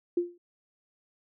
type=tone with exponential decay; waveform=sine; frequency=349.2 Hz; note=F4; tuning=in tune; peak=-20 dBFS; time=0.17-0.38 s; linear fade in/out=5 ms; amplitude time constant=44 ms; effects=none